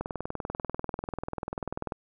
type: click train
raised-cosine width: 1 ms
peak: -18 dBFS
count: 40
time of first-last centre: 0.01-1.922 s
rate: 20.4 Hz
effects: none